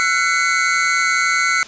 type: tone cluster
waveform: square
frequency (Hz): 1351 / 1481 / 2038 / 2210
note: E6 / F#6 / C7 / C#7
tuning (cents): +42 / +1 / -46 / -6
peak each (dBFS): -21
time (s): 0-1.63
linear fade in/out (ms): 0
effects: white hiss -37 dBFS RMS until 1.67 s + resampled to 16000 Hz